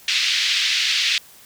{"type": "band-pass noise", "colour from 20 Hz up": "white", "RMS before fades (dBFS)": -20, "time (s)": [0.08, 1.18], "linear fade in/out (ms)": 2, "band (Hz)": [2100, 4500], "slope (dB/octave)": 24, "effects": ["white hiss -47 dBFS RMS until 1.45 s"]}